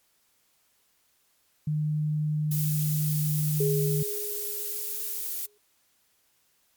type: tone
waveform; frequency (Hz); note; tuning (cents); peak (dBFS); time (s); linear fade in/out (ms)
sine; 151.9; D#3; -41; -24; 1.67-4.03; 5
type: noise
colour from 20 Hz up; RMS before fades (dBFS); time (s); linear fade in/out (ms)
violet; -32; 2.51-5.46; 5
type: tone with exponential decay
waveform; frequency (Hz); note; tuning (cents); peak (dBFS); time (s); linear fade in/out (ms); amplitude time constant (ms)
sine; 415.3; G#4; 0; -23; 3.6-5.58; 5; 430
effects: white hiss -68 dBFS RMS until 6.76 s + MP3 96 kbps